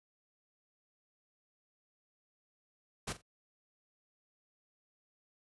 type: noise with echo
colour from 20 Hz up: pink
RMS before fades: -37 dBFS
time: 3.07-3.13 s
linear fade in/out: 10 ms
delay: 44 ms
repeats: 2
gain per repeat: -14 dB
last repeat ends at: 3.218 s
effects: high-pass 60 Hz 12 dB/octave + resampled to 24000 Hz